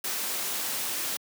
white noise, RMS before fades -31 dBFS, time 0.04-1.17 s, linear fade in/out 5 ms, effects high-pass 200 Hz 12 dB/octave

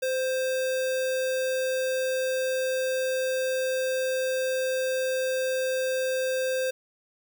sine tone with sample-and-hold, 518 Hz, C5, 17 cents flat, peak -24 dBFS, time 0.02-6.71 s, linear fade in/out 10 ms, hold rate 2100 Hz, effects none

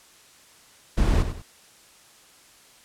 brown noise with echo, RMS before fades -20 dBFS, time 0.97-1.23 s, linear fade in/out 10 ms, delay 96 ms, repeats 2, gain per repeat -9 dB, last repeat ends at 1.422 s, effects white hiss -53 dBFS RMS until 2.84 s + low-pass 10000 Hz 12 dB/octave

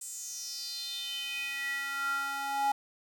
square tone with high-pass filter sweep, 277.2 Hz, C#4, in tune, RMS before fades -35 dBFS, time 0.01-2.72 s, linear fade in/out 5 ms, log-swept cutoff 8000 to 820 Hz, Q 5.8, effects none

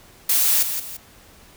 blue noise with echo, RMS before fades -18 dBFS, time 0.29-0.63 s, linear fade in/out 5 ms, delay 170 ms, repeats 2, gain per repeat -8 dB, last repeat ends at 0.97 s, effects pink hiss -49 dBFS RMS until 1.56 s

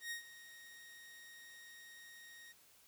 sawtooth tone with ADSR envelope, 1868 Hz, A#6, 3 cents sharp, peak -36 dBFS, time 0-2.53 s, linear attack 110 ms, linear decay 110 ms, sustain -15 dB, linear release 17 ms, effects white hiss -66 dBFS RMS until 2.87 s

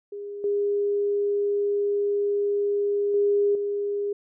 sine tone with level steps, 407 Hz, G#4, 35 cents flat, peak -32 / -21 / -18 / -24 dBFS, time 0.12-4.13 s, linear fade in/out 5 ms, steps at 0.44 / 3.14 / 3.55 s, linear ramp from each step 2 ms, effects none

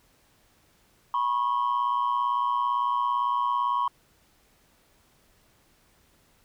sine tone pair together, 976 / 1093.8 Hz, B5 / C#6, -21 / -23 cents, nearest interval major second, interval 198 cents, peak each -24 dBFS, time 1.14-3.88 s, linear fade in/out 2 ms, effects tanh soft clip ceiling -19 dBFS + pink hiss -63 dBFS RMS until 6.44 s

